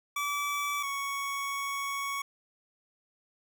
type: tone pair in turn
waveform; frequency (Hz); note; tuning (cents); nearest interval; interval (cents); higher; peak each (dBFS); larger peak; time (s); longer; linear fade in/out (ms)
25% pulse; 1153 / 1113.4; D6 / C#6; -32 / +7; minor second; 61; first; -26 / -28; first; 0.16-0.83 / 0.83-2.22; second; 5
effects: none